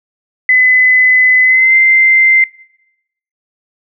sine tone with pitch glide, 2016 to 2082 Hz, B6 to C7, +35 to -9 cents, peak -5 dBFS, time 0.49-2.44 s, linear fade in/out 2 ms, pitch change +56 cents, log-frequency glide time 1.42-1.75 s, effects noise-tail reverb RT60 0.9 s tail -23 dB re dry

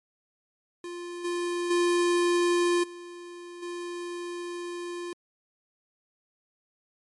square tone with level steps, 349.2 Hz, F4, in tune, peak -36 / -28 / -22 / -41 / -34 dBFS, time 0.84-5.13 s, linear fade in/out 2 ms, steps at 1.24 / 1.7 / 2.83 / 3.62 s, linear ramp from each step 10 ms, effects MP3 48 kbps

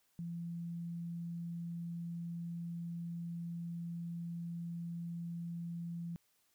sine tone, 170 Hz, F3, 46 cents flat, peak -39 dBFS, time 0.19-6.16 s, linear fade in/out 0 ms, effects white hiss -75 dBFS RMS until 6.54 s

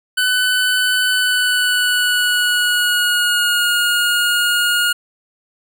25% pulse tone with pitch glide, 1502 to 1430 Hz, F#6 to F6, +26 to +41 cents, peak -10 dBFS, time 0.17-4.93 s, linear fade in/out 10 ms, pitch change -85 cents, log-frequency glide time 1.09-3.7 s, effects none

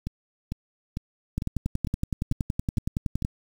two click trains, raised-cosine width 5 ms, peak -13 / -17 dBFS, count 21 / 8, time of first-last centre 1.38-3.249 / 0.07-3.223 s, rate 10.7 / 2.22 Hz, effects 7-bit

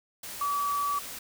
sine tone in noise, 1146 Hz, D6, 43 cents flat, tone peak -26 dBFS, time 0.41-0.99 s, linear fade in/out 5 ms, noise white, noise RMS -40 dBFS, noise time 0.23-1.19 s, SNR +11 dB, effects none

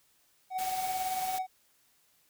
triangle tone with tremolo, 749 Hz, F#5, 21 cents sharp, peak -27 dBFS, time 0.5-1.47 s, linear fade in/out 50 ms, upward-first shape sine, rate 18 Hz, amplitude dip 45%
white noise, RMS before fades -40 dBFS, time 0.58-1.39 s, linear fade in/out 10 ms
effects white hiss -68 dBFS RMS until 2.29 s

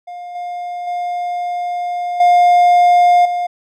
triangle tone with level steps, 708 Hz, F5, 23 cents sharp, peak -25 / -20 / -16 / -5 / -14 dBFS, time 0.07-3.47 s, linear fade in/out 10 ms, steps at 0.35 / 0.87 / 2.2 / 3.25 s, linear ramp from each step 5 ms, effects none

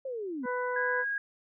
sine linear sweep, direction down, 546 to 232.8 Hz, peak -33 dBFS, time 0.05-0.46 s, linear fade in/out 5 ms
harmonic tone, 496.8 Hz, B4, 10 cents sharp, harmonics 1 / 2 / 3 / 4, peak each -32 / -34 / -36 / -45 dBFS, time 0.43-1.05 s, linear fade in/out 50 ms
sine tone, 1640 Hz, G#6, 22 cents flat, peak -29 dBFS, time 0.76-1.18 s, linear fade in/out 2 ms
effects none

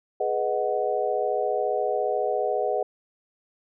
sine chord, G# minor seventh, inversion none, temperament equal with one note detuned, 419.6 / 493.9 / 622.3 / 740 Hz, G#4 / B4 / D#5 / F#5, +18 / 0 / 0 / 0 cents, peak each -28 dBFS, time 0.2-2.83 s, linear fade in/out 5 ms, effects none

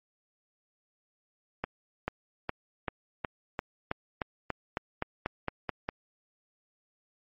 accelerating click train, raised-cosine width 0.5 ms, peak -15 dBFS, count 15, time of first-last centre 1.64-5.889 s, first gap 440 ms, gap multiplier 0.94, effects MP3 32 kbps

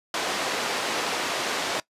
pink band-pass noise, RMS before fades -28 dBFS, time 0.14-1.8 s, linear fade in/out 2 ms, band 400 to 6000 Hz, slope 12 dB/octave, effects noise-tail reverb RT60 0.1 s tail -20 dB re dry + resampled to 32000 Hz

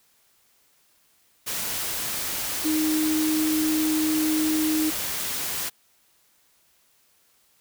sine tone in noise, 311.1 Hz, D#4, in tune, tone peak -21 dBFS, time 2.64-4.91 s, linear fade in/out 20 ms, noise white, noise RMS -29 dBFS, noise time 1.46-5.7 s, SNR +5 dB, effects white hiss -63 dBFS RMS until 7.6 s

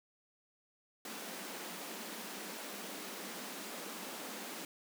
pink high-pass noise, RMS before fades -45 dBFS, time 1.05-4.65 s, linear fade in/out 2 ms, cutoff 180 Hz, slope 96 dB/octave, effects none

